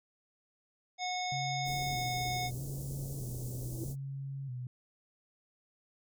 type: harmonic tone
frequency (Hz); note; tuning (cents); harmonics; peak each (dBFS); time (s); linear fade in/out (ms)
729; F#5; -26; 1 / 3 / 5 / 7 / 9; -35 / -40 / -42 / -43 / -45; 0.98-2.51; 50
type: tone with vibrato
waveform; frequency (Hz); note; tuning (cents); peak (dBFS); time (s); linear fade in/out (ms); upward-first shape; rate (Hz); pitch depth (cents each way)
sine; 130.81; C3; 0; -37; 1.32-4.67; 2; square; 0.79; 80
type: band-stop noise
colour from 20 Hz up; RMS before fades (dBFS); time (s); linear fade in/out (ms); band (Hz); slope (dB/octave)
pink; -44; 1.64-3.96; 50; 530 to 6400; 24
type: tone with exponential growth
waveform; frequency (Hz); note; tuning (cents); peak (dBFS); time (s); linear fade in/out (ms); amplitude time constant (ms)
sine; 329.6; E4; 0; -36; 3.57-3.84; 1; 57
effects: none